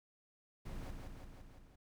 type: noise with echo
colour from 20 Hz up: brown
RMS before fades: -45 dBFS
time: 0.65-0.91 s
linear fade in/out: 10 ms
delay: 170 ms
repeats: 5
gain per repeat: -3 dB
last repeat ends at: 1.76 s
effects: none